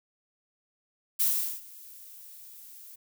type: noise with ADSR envelope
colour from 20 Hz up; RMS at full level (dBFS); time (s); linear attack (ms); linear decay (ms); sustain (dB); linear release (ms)
violet; -24; 1.19-2.96; 16; 400; -24; 10
effects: none